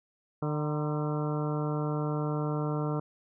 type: harmonic tone with a mistuned harmonic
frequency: 150 Hz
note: D3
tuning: 37 cents sharp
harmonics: 1 / 2 / 3 / 4 / 5 / 6 / 7 / 8 / 9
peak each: -30 / -35 / -36 / -40 / -43 / -44 / -44 / -44 / -44 dBFS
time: 0.42-3 s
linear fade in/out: 5 ms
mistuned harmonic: 6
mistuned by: +76 cents
effects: none